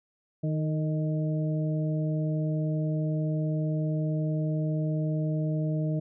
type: harmonic tone with a mistuned harmonic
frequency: 155.3 Hz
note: D#3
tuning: 3 cents flat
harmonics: 1 / 2 / 3 / 4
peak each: -26 / -34 / -41 / -37 dBFS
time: 0.43-6 s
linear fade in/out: 10 ms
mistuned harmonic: 3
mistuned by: -39 cents
effects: none